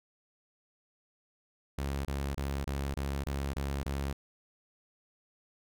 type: tone bursts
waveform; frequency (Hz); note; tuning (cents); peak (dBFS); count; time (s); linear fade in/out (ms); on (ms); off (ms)
sawtooth; 69.3; C#2; 0; -28; 8; 1.78-4.129; 5; 270; 27
effects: none